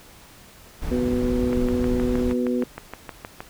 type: noise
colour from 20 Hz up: brown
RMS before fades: -28 dBFS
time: 0.81-2.34 s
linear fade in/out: 20 ms
type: harmonic tone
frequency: 123.47 Hz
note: B2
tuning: in tune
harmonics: 2 / 3 / 4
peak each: -22 / -27 / -28 dBFS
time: 0.91-2.64 s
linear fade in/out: 5 ms
type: click train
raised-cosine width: 0.5 ms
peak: -17 dBFS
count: 13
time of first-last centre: 1.53-3.405 s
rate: 6.4 Hz
effects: pink hiss -48 dBFS RMS until 3.49 s